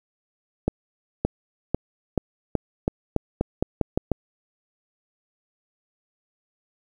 accelerating click train, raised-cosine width 2 ms, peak -7 dBFS, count 12, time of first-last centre 0.68-4.117 s, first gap 570 ms, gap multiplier 0.87, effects 8-bit

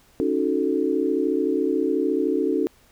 sine chord, D# half-diminished seventh, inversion third, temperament equal, 277.2 / 311.1 / 370 / 440 Hz, C#4 / D#4 / F#4 / A4, 0 / 0 / 0 / 0 cents, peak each -25 dBFS, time 0.2-2.67 s, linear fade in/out 0 ms, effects pink hiss -57 dBFS RMS until 2.91 s

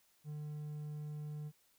triangle tone, 150 Hz, D3, 37 cents sharp, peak -39 dBFS, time 0.24-1.52 s, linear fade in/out 50 ms, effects white hiss -72 dBFS RMS until 1.78 s

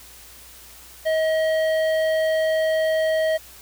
triangle tone with hard clipping, 635 Hz, D#5, 35 cents sharp, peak -20 dBFS, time 1.05-3.38 s, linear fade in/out 20 ms, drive 14 dB, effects added 60 Hz sine -52 dBFS peak until 3.61 s + white hiss -45 dBFS RMS until 3.61 s

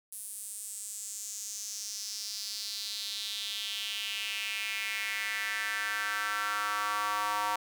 square tone with high-pass filter sweep, 103.83 Hz, G#2, in tune, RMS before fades -35 dBFS, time 0.12-7.56 s, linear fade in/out 5 ms, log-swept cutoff 10000 to 970 Hz, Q 3.7, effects none

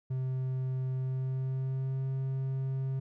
triangle tone with pitch glide, 130 to 133.27 Hz, C3 to C3, -11 to +32 cents, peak -28 dBFS, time 0.1-3 s, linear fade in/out 10 ms, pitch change +43 cents, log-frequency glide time 0.93-2.07 s, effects none

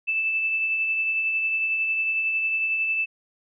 sine tone with tremolo, 2637 Hz, E7, in tune, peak -20 dBFS, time 0.07-3.06 s, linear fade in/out 20 ms, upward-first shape triangle, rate 11 Hz, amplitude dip 35%, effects none

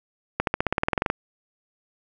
accelerating click train, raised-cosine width 0.5 ms, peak -6 dBFS, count 14, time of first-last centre 0.4-1.101 s, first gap 72 ms, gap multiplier 0.95, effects none

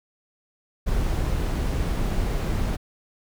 brown noise, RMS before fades -24 dBFS, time 0.86-2.77 s, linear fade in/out 20 ms, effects none

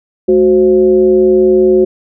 sine tone with frequency modulation, 370 Hz, F#4, in tune, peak -5 dBFS, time 0.28-1.85 s, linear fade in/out 10 ms, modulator 155 Hz, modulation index 0.62, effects none

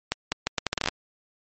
accelerating click train, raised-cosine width 0.2 ms, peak -6 dBFS, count 12, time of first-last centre 0.12-0.886 s, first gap 200 ms, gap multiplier 0.75, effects MP3 32 kbps

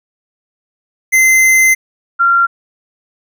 square / sine tone pair in turn, 2067 / 1379.6 Hz, C7 / F6, -22 / -22 cents, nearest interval perfect fifth, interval 700 cents, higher first, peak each -7 / -7 dBFS, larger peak neither, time 1.12-1.75 / 2.19-2.47 s, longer first, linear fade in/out 20 ms, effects none

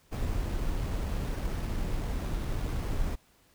brown noise with sample-and-hold, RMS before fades -31 dBFS, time 0.11-3.16 s, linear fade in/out 20 ms, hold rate 7350 Hz, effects pink hiss -64 dBFS RMS until 3.54 s

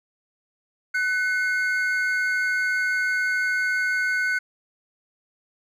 triangle tone pair together, 1501 / 2148 Hz, F#6 / C7, +24 / +45 cents, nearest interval tritone, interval 621 cents, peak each -20 / -26 dBFS, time 0.94-4.39 s, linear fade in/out 10 ms, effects none

